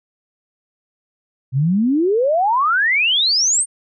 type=exponential sweep; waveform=sine; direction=up; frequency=123.47 to 9040 Hz; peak=-13 dBFS; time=1.52-3.66 s; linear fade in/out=50 ms; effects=none